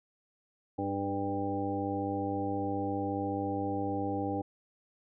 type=harmonic tone with a mistuned harmonic; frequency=99.2 Hz; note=G2; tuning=21 cents sharp; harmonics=1 / 2 / 3 / 4 / 5 / 6 / 8; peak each=-39 / -42 / -34 / -43 / -38 / -44 / -36 dBFS; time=0.78-4.42 s; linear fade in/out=10 ms; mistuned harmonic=4; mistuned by=+20 cents; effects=none